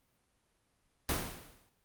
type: noise with exponential decay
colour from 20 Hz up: pink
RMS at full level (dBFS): -30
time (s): 1.09-1.69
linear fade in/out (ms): 1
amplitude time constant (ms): 130
effects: pink hiss -75 dBFS RMS until 1.84 s + Opus 32 kbps